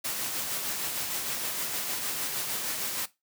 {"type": "noise with tremolo", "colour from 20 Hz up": "white", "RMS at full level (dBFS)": -31, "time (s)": [0.04, 3.06], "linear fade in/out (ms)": 10, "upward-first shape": "sine", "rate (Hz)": 6.5, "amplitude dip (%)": 30, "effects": ["noise-tail reverb RT60 0.2 s tail -17 dB re dry", "high-pass 100 Hz 12 dB/octave"]}